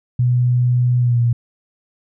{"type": "tone with pitch glide", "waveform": "sine", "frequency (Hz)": [123.47, 118.92], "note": ["B2", "A#2"], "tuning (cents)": [0, 35], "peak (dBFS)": -12, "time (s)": [0.19, 1.33], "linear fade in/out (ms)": 5, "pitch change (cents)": -65, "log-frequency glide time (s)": [0.99, 1.2], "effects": []}